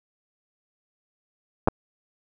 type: clicks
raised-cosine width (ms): 1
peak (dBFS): -5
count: 2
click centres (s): 1.675 / 1.684
effects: none